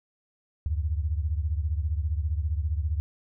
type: beating tone pair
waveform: sine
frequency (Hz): 73.42 / 88.42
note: D2 / F2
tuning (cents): 0 / +22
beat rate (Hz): 15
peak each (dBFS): -26 / -30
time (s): 0.66-3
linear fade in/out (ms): 0
effects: none